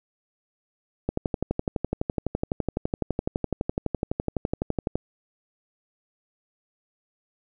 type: click train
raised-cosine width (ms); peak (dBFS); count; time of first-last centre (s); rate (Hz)
2; -11; 47; 1.09-4.956; 11.9
effects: none